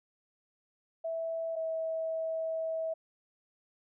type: tone pair in turn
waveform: sine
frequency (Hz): 656 / 647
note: E5 / E5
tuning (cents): -9 / -32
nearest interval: unison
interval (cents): 23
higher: first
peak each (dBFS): -32 / -31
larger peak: second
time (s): 1.04-1.56 / 1.56-2.94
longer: second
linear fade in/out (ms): 10
effects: none